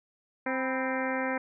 harmonic tone with a mistuned harmonic, 261.6 Hz, C4, in tune, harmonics 1 / 2 / 3 / 4 / 5 / 6 / 7 / 8 / 9, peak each -33 / -33 / -37 / -38 / -41 / -37 / -38 / -39 / -43 dBFS, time 0.46-1.38 s, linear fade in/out 5 ms, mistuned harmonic 4, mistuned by -90 cents, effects none

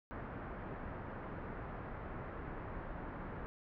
pink low-pass noise, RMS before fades -45 dBFS, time 0.11-3.46 s, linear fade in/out 0 ms, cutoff 1700 Hz, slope 24 dB/octave, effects none

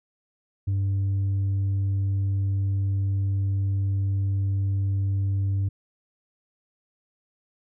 triangle tone with tanh clipping, 98 Hz, G2, in tune, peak -22 dBFS, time 0.67-5.69 s, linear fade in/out 10 ms, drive 7 dB, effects none

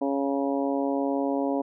harmonic tone with a mistuned harmonic, 138.9 Hz, C#3, 4 cents sharp, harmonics 2 / 3 / 4 / 5 / 6 / 7, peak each -26 / -32 / -30 / -33 / -37 / -37 dBFS, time 0.01-1.62 s, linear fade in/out 10 ms, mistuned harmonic 7, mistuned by -17 cents, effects none

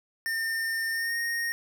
square tone with pitch glide, 1811 to 1857.6 Hz, A6 to A#6, +49 to -7 cents, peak -28 dBFS, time 0.26-1.52 s, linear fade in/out 0 ms, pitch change +44 cents, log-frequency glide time 0.91-1.18 s, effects none

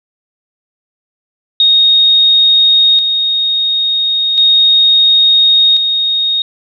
sine tone with tremolo, 3726 Hz, A#7, 2 cents flat, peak -5 dBFS, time 1.6-6.42 s, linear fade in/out 2 ms, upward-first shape square, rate 0.36 Hz, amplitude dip 45%, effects none

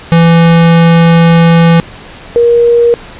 square / sine tone pair in turn, 167.1 / 472.6 Hz, E3 / A#4, +24 / +24 cents, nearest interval octave + tritone, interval 1800 cents, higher second, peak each -3 dBFS, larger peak neither, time 0.12-1.8 / 2.36-2.94 s, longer first, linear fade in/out 0 ms, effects pink hiss -30 dBFS RMS until 3.19 s + resampled to 8000 Hz

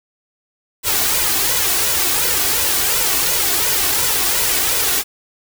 white noise with flanger, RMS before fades -17 dBFS, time 0.83-5.04 s, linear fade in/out 50 ms, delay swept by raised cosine 2 to 2.73 ms, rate 2.8 Hz, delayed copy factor +0.6, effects none

